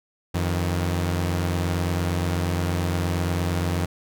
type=tone pair together; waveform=sawtooth; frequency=88.56 / 157.8 Hz; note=F2 / D#3; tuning=+25 / +25 cents; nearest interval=minor seventh; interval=1000 cents; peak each=-19 / -25 dBFS; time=0.34-3.86 s; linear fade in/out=10 ms; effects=none